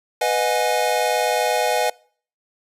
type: chord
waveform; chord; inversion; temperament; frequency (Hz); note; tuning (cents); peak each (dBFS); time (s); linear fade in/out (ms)
square; G# minor seventh; first; equal with one note detuned; 493.9 / 622.3 / 721.4 / 830.6; B4 / D#5 / F#5 / G#5; 0 / 0 / -44 / 0; -24; 0.21-1.9; 5
effects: noise-tail reverb RT60 0.5 s tail -25 dB re dry + resampled to 32000 Hz